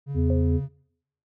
triangle tone with vibrato, 138.59 Hz, C#3, in tune, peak -25 dBFS, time 0.06-0.69 s, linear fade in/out 50 ms, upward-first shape sine, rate 2.7 Hz, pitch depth 30 cents each way
harmonic tone, 83.9 Hz, E2, 31 cents sharp, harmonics 1 / 3 / 5, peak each -21 / -26 / -30 dBFS, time 0.14-0.61 s, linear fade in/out 50 ms
sine tone with exponential decay, 528 Hz, C5, 16 cents sharp, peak -26 dBFS, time 0.3-0.66 s, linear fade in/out 2 ms, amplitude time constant 78 ms
effects noise-tail reverb RT60 0.7 s tail -23 dB re dry

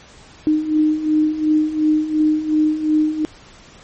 sine beating tone pair, 305.7 / 308.5 Hz, D#4 / D#4, -30 / -15 cents, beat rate 2.8 Hz, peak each -20 / -15 dBFS, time 0.47-3.25 s, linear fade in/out 0 ms, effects pink hiss -44 dBFS RMS until 3.83 s + MP3 32 kbps

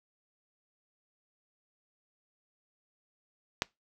click, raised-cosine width 0.2 ms, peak -9 dBFS, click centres 3.621 s, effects noise-tail reverb RT60 0.2 s tail -24 dB re dry

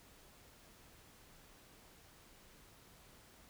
silence, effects pink hiss -62 dBFS RMS until 3.49 s

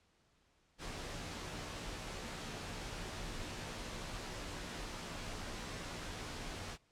pink noise with comb filter, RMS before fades -44 dBFS, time 0.78-6.78 s, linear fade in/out 50 ms, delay 15 ms, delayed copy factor -0.55, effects pink hiss -73 dBFS RMS until 6.91 s + low-pass 7000 Hz 12 dB/octave

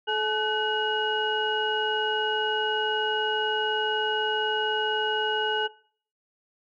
sine tone cluster, 432.1 / 856 / 1507 / 2894 Hz, A4 / A5 / F#6 / F#7, -31 / -48 / +31 / -39 cents, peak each -29 dBFS, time 0.07-5.68 s, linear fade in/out 20 ms, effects noise-tail reverb RT60 0.5 s tail -20 dB re dry + tanh soft clip ceiling -13 dBFS

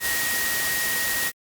sine tone in noise, 1883 Hz, A#6, 17 cents sharp, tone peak -26 dBFS, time 0-1.32 s, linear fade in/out 50 ms, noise white, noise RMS -26 dBFS, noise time 0-1.32 s, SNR -3 dB, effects Opus 48 kbps

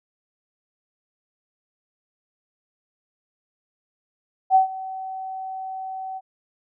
sine tone with ADSR envelope, 760 Hz, F#5, 46 cents sharp, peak -10 dBFS, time 4.5-6.21 s, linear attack 52 ms, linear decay 120 ms, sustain -19 dB, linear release 41 ms, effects none

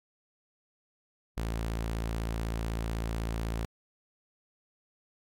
sawtooth tone, 56 Hz, A1, 31 cents sharp, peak -27 dBFS, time 1.37-3.65 s, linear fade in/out 0 ms, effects AAC 64 kbps

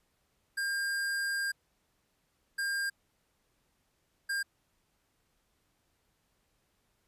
square tone bursts at uneven times, 1605 Hz, G6, 40 cents sharp, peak -31 dBFS, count 3, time 0.57-1.52 / 2.58-2.9 / 4.29-4.43 s, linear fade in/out 10 ms, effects pink hiss -75 dBFS RMS until 7.07 s + resampled to 32000 Hz

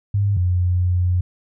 sine tone pair in turn, 100.7 / 89.71 Hz, G2 / F2, +47 / +47 cents, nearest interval major second, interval 200 cents, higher first, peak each -15 / -15 dBFS, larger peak neither, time 0.14-0.37 / 0.37-1.21 s, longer second, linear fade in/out 5 ms, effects none

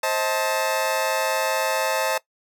sawtooth chord, A diminished, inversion first, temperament just, 528 / 633.6 / 880 Hz, C5 / Eb5 / A5, +16 / +31 / 0 cents, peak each -22 dBFS, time 0.03-2.18 s, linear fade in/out 5 ms, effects noise-tail reverb RT60 0.1 s tail -19 dB re dry

